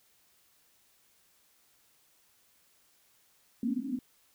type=band-pass noise; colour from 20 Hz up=pink; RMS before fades=-33 dBFS; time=3.63-3.99 s; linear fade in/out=2 ms; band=220 to 270 Hz; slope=96 dB/octave; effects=white hiss -67 dBFS RMS until 4.34 s